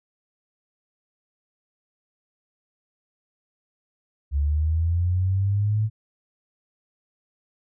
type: linear sweep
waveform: sine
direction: up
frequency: 69.3 to 110 Hz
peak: -19 dBFS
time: 4.31-5.9 s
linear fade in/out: 50 ms
effects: none